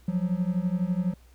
triangle beating tone pair, 174.61 / 186.61 Hz, F3 / F#3, 0 / +15 cents, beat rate 12 Hz, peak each -25 dBFS, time 0.08-1.14 s, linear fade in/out 5 ms, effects added 61 Hz sine -52 dBFS peak until 1.34 s + pink hiss -62 dBFS RMS until 1.34 s

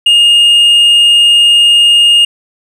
sine tone with tanh clipping, 2840 Hz, F7, 28 cents sharp, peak -4 dBFS, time 0.06-2.25 s, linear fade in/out 5 ms, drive 3 dB, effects none

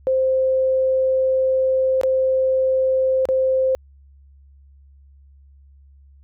sine tone with dropouts, 523.3 Hz, C5, in tune, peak -15 dBFS, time 0.07-3.75 s, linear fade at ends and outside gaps 0 ms, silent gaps 2.013-2.034 / 3.254-3.288 s, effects added 69 Hz sine -46 dBFS peak until 6.23 s

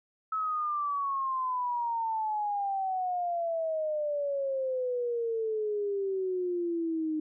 sine exponential sweep, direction down, 1300 to 307.1 Hz, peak -28 dBFS, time 0.32-7.2 s, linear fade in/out 5 ms, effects none

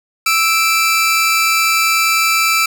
sawtooth tone pair together, 1318.5 / 2349 Hz, E6 / D7, 0 / 0 cents, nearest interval minor seventh, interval 1000 cents, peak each -11 dBFS, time 0.26-2.66 s, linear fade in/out 5 ms, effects none

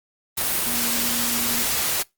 sine tone in noise, 237.6 Hz, A#3, 33 cents sharp, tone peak -31 dBFS, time 0.66-1.63 s, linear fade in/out 10 ms, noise white, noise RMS -23 dBFS, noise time 0.37-2.03 s, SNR -11 dB, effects noise-tail reverb RT60 0.2 s tail -24 dB re dry + Opus 32 kbps

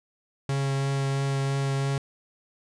45% pulse tone with vibrato, 137.3 Hz, C#3, 16 cents flat, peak -24 dBFS, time 0.49-1.98 s, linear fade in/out 2 ms, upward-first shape triangle, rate 3 Hz, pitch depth 11 cents each way, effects resampled to 22050 Hz

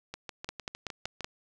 two click trains, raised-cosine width 0.2 ms, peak -21 / -17 dBFS, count 8 / 5, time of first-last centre 0.14-1.207 / 0.49-1.245 s, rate 6.56 / 5.3 Hz, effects none

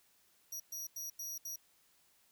sawtooth tone bursts at uneven times, 5770 Hz, F#8, 44 cents flat, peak -38 dBFS, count 5, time 0.52-0.6 / 0.72-0.87 / 0.96-1.1 / 1.19-1.38 / 1.45-1.56 s, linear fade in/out 5 ms, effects white hiss -70 dBFS RMS until 2.31 s

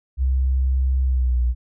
sine tone with pitch glide, 65.3 to 60.58 Hz, C2 to B1, -3 to -33 cents, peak -16 dBFS, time 0.17-1.55 s, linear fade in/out 50 ms, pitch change -130 cents, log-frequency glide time 1.03-1.44 s, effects none

